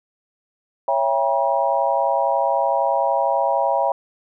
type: chord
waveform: sine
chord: C# diminished seventh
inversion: none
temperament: just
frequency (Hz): 554.4 / 665.2 / 798.3 / 957.9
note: C#5 / E5 / G5 / Bb5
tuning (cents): 0 / +16 / +31 / +47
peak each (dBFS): -22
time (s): 0.88-3.92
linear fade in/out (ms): 2
effects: none